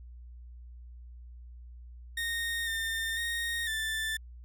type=tone with pitch steps; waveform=30% pulse; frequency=1850 / 1809 / 1858 / 1766 Hz; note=A#6 / A6 / A#6 / A6; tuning=-14 / +48 / -6 / +6 cents; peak=-28 dBFS; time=2.17-4.17 s; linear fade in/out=5 ms; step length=500 ms; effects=added 60 Hz sine -45 dBFS peak until 4.44 s